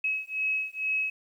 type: beating tone pair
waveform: sine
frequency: 2563 / 2565.2 Hz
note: E7 / E7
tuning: -49 / -48 cents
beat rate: 2.2 Hz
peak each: -30 dBFS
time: 0.04-1.1 s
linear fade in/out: 5 ms
effects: 10-bit